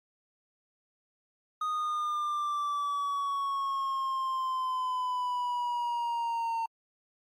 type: exponential sweep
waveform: triangle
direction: down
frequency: 1244.5 to 909 Hz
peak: -27 dBFS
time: 1.61-6.66 s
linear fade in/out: 5 ms
effects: AAC 64 kbps